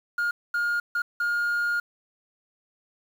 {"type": "tone bursts at uneven times", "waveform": "sine", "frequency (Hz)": 1420, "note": "F6", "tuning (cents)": 28, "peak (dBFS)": -20, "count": 4, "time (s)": [[0.18, 0.31], [0.54, 0.8], [0.95, 1.02], [1.2, 1.8]], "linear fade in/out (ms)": 5, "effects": ["tanh soft clip ceiling -22 dBFS", "8-bit"]}